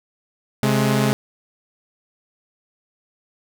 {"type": "tone pair together", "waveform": "sawtooth", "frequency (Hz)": [133.2, 211.4], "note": ["C3", "G#3"], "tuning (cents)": [31, 31], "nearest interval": "minor sixth", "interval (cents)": 800, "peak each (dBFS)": -15, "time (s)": [0.63, 1.13], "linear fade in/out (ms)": 0, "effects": []}